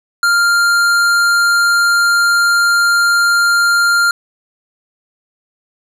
triangle tone with hard clipping, 1396.9 Hz, F6, in tune, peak -11 dBFS, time 0.23-4.11 s, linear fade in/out 2 ms, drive 17 dB, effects none

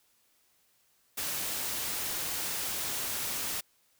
white noise, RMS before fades -34 dBFS, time 1.17-3.61 s, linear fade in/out 10 ms, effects white hiss -69 dBFS RMS until 3.99 s

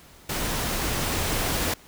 pink noise with level ramp, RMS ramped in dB -28 to -25 dBFS, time 0.29-1.74 s, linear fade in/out 5 ms, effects pink hiss -51 dBFS RMS until 1.87 s

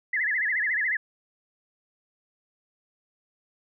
sine tone with vibrato, 1864 Hz, A#6, 1 cent flat, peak -23 dBFS, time 0.13-0.97 s, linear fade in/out 5 ms, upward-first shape sine, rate 14 Hz, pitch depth 190 cents each way, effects none

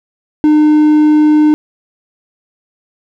triangle tone, 303.3 Hz, D#4, 44 cents flat, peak -3 dBFS, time 0.44-1.54 s, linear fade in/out 0 ms, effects none

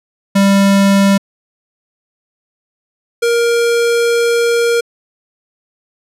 square tone pair in turn, 197.4 / 469.5 Hz, G3 / A#4, +12 / +12 cents, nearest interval octave + minor third, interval 1500 cents, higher second, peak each -8 / -11 dBFS, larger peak first, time 0.35-1.18 / 3.22-4.81 s, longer second, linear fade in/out 10 ms, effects low-pass 12000 Hz 12 dB/octave

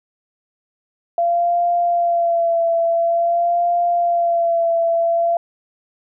sine tone with vibrato, 683 Hz, F5, 39 cents flat, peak -14 dBFS, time 1.18-5.37 s, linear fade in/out 2 ms, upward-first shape sine, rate 0.48 Hz, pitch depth 32 cents each way, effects none

